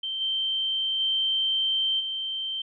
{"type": "tone with level steps", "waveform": "sine", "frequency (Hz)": 3125, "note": "G7", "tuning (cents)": -6, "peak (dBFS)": [-28, -24, -22, -28], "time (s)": [0.03, 2.62], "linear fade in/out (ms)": 5, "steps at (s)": [0.2, 0.99, 1.99], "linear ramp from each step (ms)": 20, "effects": []}